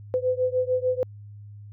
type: beating tone pair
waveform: sine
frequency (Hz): 504 / 510.7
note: B4 / C5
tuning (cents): +35 / -42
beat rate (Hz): 6.7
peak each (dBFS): -24 / -25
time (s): 0.14-1.03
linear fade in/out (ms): 0
effects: added 103 Hz sine -40 dBFS peak until 1.72 s